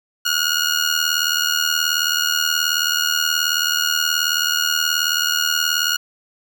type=tone with amplitude modulation; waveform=15% pulse; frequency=1437 Hz; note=F6; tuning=49 cents sharp; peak=-7 dBFS; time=0.25-5.97 s; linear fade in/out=10 ms; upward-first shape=sine; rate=78.7 Hz; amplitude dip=75%; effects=none